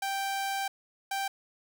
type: tone pair in turn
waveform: sawtooth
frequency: 784 / 784 Hz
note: G5 / G5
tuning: 0 / 0 cents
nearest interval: unison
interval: 0 cents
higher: neither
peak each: -26 dBFS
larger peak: neither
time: 0.02-0.68 / 1.11-1.28 s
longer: first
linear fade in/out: 5 ms
effects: none